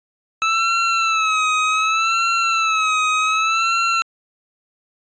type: tone with vibrato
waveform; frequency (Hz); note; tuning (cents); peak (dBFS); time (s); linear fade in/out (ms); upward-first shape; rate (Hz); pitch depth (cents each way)
25% pulse; 1308; E6; -14; -12; 0.42-4.02; 0; sine; 0.66; 68
effects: resampled to 16000 Hz